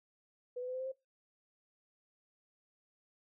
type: tone with pitch steps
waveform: sine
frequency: 493.9 / 500.8 / 507.8 / 514.9 / 522.1 / 529.3 Hz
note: B4 / B4 / B4 / C5 / C5 / C5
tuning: 0 / +24 / +48 / -28 / -4 / +20 cents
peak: -37 dBFS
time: 0.56-0.92 s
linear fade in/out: 10 ms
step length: 60 ms
effects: noise-tail reverb RT60 0.2 s tail -20 dB re dry